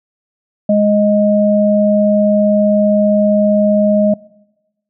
sine tone pair together, 207.7 / 622.9 Hz, G#3 / D#5, 0 / +2 cents, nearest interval octave + perfect fifth, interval 1902 cents, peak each -11 dBFS, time 0.69-4.14 s, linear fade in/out 5 ms, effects noise-tail reverb RT60 1.0 s tail -23 dB re dry

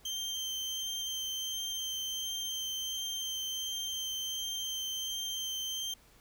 30% pulse tone with vibrato, 3136 Hz, G7, in tune, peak -32 dBFS, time 0.05-5.94 s, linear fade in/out 5 ms, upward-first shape sine, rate 1.4 Hz, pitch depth 12 cents each way, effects added 50 Hz sine -64 dBFS peak until 6.2 s + pink hiss -62 dBFS RMS until 6.2 s

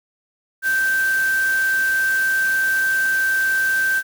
sine tone in noise, 1560 Hz, G6, 9 cents flat, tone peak -16 dBFS, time 0.62-4.03 s, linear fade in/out 50 ms, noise white, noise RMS -32 dBFS, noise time 0.62-4.03 s, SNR +13 dB, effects none

